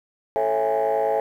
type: chord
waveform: sine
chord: A major seventh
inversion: none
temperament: just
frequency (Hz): 440 / 550 / 660 / 825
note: A4 / C#5 / E5 / G#5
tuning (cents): 0 / -14 / +2 / -12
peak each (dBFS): -23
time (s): 0.36-1.2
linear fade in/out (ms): 0
effects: tanh soft clip ceiling -14 dBFS + 9-bit